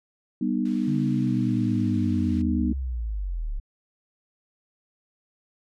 sine chord, G augmented, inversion none, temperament just, 196 / 245 / 306.2 Hz, G3 / B3 / D#4, 0 / -14 / -28 cents, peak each -27 / -25 / -28 dBFS, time 0.41-2.73 s, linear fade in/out 5 ms
blue noise, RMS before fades -38 dBFS, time 0.65-2.42 s, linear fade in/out 5 ms
sine linear sweep, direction down, 146.83 to 32.51 Hz, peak -26 dBFS, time 0.87-3.6 s, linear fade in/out 10 ms
effects low-pass 3000 Hz 12 dB/octave

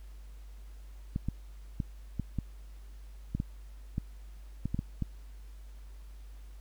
clicks, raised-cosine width 5 ms, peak -19 dBFS, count 12, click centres 1.161 / 1.286 / 1.802 / 2.197 / 2.387 / 3.35 / 3.401 / 3.981 / 4.656 / 4.745 / 4.791 / 5.023 s, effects added 50 Hz sine -45 dBFS peak until 6.6 s + pink hiss -64 dBFS RMS until 6.6 s

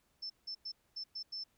sine tone bursts at uneven times, 5300 Hz, E8, 9 cents sharp, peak -39 dBFS, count 6, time 0.22-0.3 / 0.47-0.55 / 0.65-0.72 / 0.96-1.04 / 1.15-1.23 / 1.32-1.44 s, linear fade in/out 10 ms, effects pink hiss -75 dBFS RMS until 1.57 s

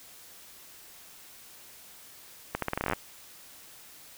accelerating click train, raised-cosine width 0.5 ms, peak -13 dBFS, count 13, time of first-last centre 2.55-2.934 s, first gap 73 ms, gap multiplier 0.83, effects white hiss -51 dBFS RMS until 4.17 s

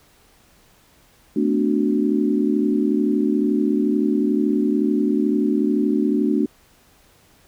sine chord, B minor seventh, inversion third, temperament equal with one note detuned, 220 / 251.5 / 293.7 / 370 Hz, A3 / B3 / D4 / F#4, 0 / +32 / 0 / 0 cents, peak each -21 / -24 / -20 / -24 dBFS, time 1.36-6.46 s, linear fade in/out 5 ms, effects pink hiss -55 dBFS RMS until 7.47 s

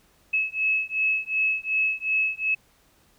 sine beating tone pair, 2584 / 2586.7 Hz, E7 / E7, -35 / -33 cents, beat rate 2.7 Hz, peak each -25 dBFS, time 0.33-2.55 s, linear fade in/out 10 ms, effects pink hiss -61 dBFS RMS until 3.18 s

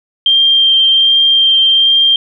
sine tone with vibrato, 3172 Hz, G7, 20 cents sharp, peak -6 dBFS, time 0.26-2.16 s, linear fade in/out 2 ms, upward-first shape sine, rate 1.3 Hz, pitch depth 9 cents each way, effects none

